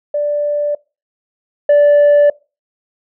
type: tone pair in turn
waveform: sine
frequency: 587 / 582.9 Hz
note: D5 / D5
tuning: -1 / -13 cents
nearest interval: unison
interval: 12 cents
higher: first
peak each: -13 / -3 dBFS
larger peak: second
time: 0.14-0.75 / 1.69-2.3 s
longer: neither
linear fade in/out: 5 ms
effects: noise-tail reverb RT60 0.3 s tail -24 dB re dry + tanh soft clip ceiling -5 dBFS